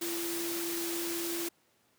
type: tone in noise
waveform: sine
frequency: 339.5 Hz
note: F4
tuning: 49 cents flat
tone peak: -35 dBFS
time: 0.01-1.49 s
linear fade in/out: 10 ms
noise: white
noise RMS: -37 dBFS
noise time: 0.01-1.49 s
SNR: -1 dB
effects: pink hiss -69 dBFS RMS until 1.98 s + high-pass 150 Hz 12 dB/octave